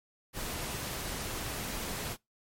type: noise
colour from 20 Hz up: pink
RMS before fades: -37 dBFS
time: 0.33-2.17 s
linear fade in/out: 50 ms
effects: noise-tail reverb RT60 0.2 s tail -25 dB re dry + MP3 64 kbps